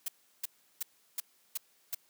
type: noise bursts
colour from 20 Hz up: blue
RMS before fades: -34 dBFS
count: 6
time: 0.06-1.948 s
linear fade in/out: 5 ms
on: 23 ms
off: 350 ms
effects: white hiss -68 dBFS RMS until 2.09 s + high-pass 150 Hz 12 dB/octave